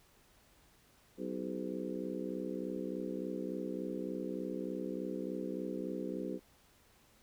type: harmonic tone with a mistuned harmonic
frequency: 63.4 Hz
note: B1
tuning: 46 cents sharp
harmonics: 3 / 4 / 5 / 6 / 7 / 8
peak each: -43 / -43 / -42 / -44 / -46 / -45 dBFS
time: 1.17-6.4 s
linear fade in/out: 50 ms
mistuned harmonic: 7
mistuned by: -78 cents
effects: pink hiss -66 dBFS RMS until 7.22 s